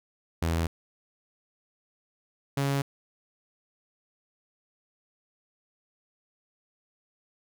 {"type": "tone pair in turn", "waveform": "sawtooth", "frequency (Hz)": [82.7, 139.08], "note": ["E2", "C#3"], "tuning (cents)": [6, 6], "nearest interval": "major sixth", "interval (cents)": 900, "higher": "second", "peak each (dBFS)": -21, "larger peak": "neither", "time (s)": [[0.42, 0.67], [2.57, 2.82]], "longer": "neither", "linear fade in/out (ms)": 5, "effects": []}